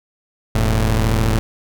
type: tone pair together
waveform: sawtooth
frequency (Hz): 41.47 / 110.7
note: E1 / A2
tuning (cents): +11 / +11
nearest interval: octave + perfect fourth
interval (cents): 1700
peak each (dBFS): -13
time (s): 0.55-1.39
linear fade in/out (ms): 0
effects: none